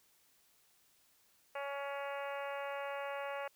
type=harmonic tone; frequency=280.3 Hz; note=C#4; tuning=19 cents sharp; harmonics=2 / 3 / 4 / 5 / 6 / 7 / 8 / 9 / 10; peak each=-41 / -45 / -47 / -49 / -51 / -52 / -53 / -54 / -55 dBFS; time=1.55-3.48 s; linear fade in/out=5 ms; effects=white hiss -70 dBFS RMS until 3.55 s